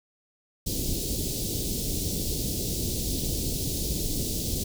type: band-stop noise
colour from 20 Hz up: pink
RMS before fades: -29 dBFS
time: 0.66-4.64 s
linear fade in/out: 10 ms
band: 440 to 4000 Hz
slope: 24 dB/octave
effects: none